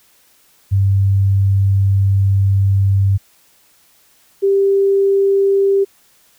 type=tone pair in turn; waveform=sine; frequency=98 / 393.8 Hz; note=G2 / G4; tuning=0 / +8 cents; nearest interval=2 octaves; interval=2408 cents; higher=second; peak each=-10 dBFS; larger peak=neither; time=0.71-3.18 / 4.42-5.85 s; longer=first; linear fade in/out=20 ms; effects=white hiss -53 dBFS RMS until 6.38 s